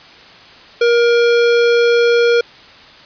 square tone, 472.7 Hz, A#4, 24 cents sharp, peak -10 dBFS, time 0.81-2.41 s, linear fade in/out 5 ms, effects white hiss -40 dBFS RMS until 3.05 s + resampled to 11025 Hz

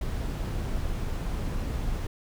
brown noise, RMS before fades -30 dBFS, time 0.01-2.07 s, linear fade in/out 5 ms, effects none

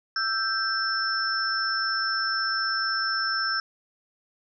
sine tone cluster, 1327 / 1571 / 5330 Hz, E6 / G6 / E8, +11 / +3 / +18 cents, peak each -30 / -27 / -28 dBFS, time 0.16-3.6 s, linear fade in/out 2 ms, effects none

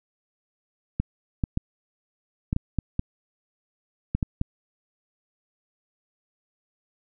clicks, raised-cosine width 5 ms, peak -11 dBFS, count 10, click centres 1 / 1.438 / 1.574 / 2.529 / 2.564 / 2.787 / 2.994 / 4.15 / 4.228 / 4.414 s, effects none

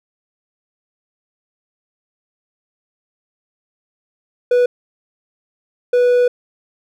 triangle tone bursts at uneven times, 491 Hz, B4, 10 cents flat, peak -8 dBFS, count 2, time 4.51-4.66 / 5.93-6.28 s, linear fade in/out 5 ms, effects none

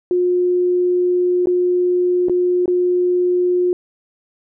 sine tone with dropouts, 358.3 Hz, F4, 44 cents sharp, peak -13 dBFS, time 0.11-3.73 s, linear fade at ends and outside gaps 1 ms, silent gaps 1.458-1.471 / 2.285-2.296 / 2.658-2.679 s, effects none

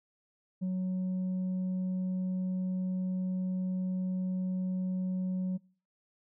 sine tone with tanh clipping, 185 Hz, F#3, in tune, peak -30 dBFS, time 0.61-5.58 s, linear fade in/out 20 ms, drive 2 dB, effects noise-tail reverb RT60 0.5 s tail -26 dB re dry

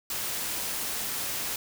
white noise, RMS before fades -32 dBFS, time 0.1-1.56 s, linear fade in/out 2 ms, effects none

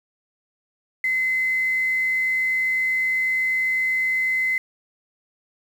sine tone with quantisation, 2047 Hz, C7, 38 cents flat, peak -19 dBFS, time 1.04-4.58 s, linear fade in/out 2 ms, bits 7, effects none

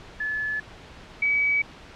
sine tone pair in turn, 1723 / 2279 Hz, A6 / C#7, -37 / +47 cents, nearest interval perfect fourth, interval 484 cents, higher second, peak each -25 / -19 dBFS, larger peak second, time 0.2-0.6 / 1.22-1.62 s, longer neither, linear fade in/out 5 ms, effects pink hiss -45 dBFS RMS until 1.95 s + low-pass 4000 Hz 12 dB/octave

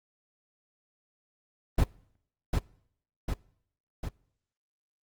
brown noise with echo, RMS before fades -22 dBFS, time 1.78-1.84 s, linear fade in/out 5 ms, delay 750 ms, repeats 3, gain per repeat -4 dB, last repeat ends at 4.09 s, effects noise-tail reverb RT60 0.7 s tail -24 dB re dry + Opus 24 kbps

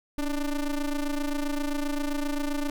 square ring-modulated tone, 148.8 Hz, D3, 23 cents sharp, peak -24 dBFS, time 0.18-2.7 s, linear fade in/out 2 ms, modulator 135 Hz, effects none

